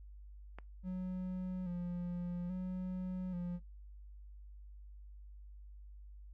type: click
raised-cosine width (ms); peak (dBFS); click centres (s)
0.5; -33; 0.586
type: tone with vibrato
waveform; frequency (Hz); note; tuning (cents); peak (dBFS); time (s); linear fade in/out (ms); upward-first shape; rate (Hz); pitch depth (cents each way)
triangle; 180; F#3; -47; -35; 0.83-3.6; 50; square; 0.6; 39
effects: noise-tail reverb RT60 0.2 s tail -24 dB re dry + added 50 Hz sine -50 dBFS peak until 6.33 s